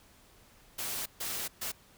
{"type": "noise bursts at uneven times", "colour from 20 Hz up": "white", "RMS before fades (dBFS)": -36, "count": 3, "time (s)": [[0.78, 1.06], [1.2, 1.48], [1.61, 1.72]], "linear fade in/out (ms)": 10, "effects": ["pink hiss -60 dBFS RMS until 1.97 s"]}